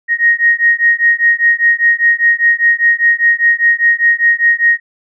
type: beating tone pair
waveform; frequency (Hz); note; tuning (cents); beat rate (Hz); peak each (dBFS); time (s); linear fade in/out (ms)
sine; 1869 / 1874; A#6 / A#6; +4 / +9; 5; -11; 0.08-4.8; 50
effects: none